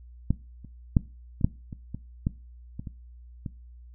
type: clicks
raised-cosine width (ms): 5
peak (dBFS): -10 / -30 / -6 / -21 / -7 / -24 / -21 / -12 / -22 / -24 / -20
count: 11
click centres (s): 0.306 / 0.647 / 0.968 / 1.412 / 1.445 / 1.728 / 1.946 / 2.269 / 2.795 / 2.872 / 3.462
effects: noise-tail reverb RT60 0.3 s tail -20 dB re dry + added 60 Hz sine -45 dBFS peak until 3.94 s